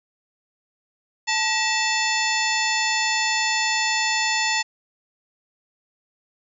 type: harmonic tone with a mistuned harmonic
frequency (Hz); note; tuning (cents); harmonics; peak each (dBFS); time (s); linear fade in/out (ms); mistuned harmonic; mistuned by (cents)
880; A5; 0; 1 / 2 / 3 / 4 / 5 / 6 / 7 / 8; -26 / -25 / -26 / -31 / -29 / -30 / -35 / -30; 1.27-4.63; 20; 2; +140
effects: none